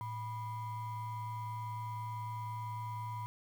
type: ring-modulated tone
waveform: triangle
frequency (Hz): 547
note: C#5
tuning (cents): -23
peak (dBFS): -33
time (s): 0.01-3.26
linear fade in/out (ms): 0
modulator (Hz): 435
effects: 10-bit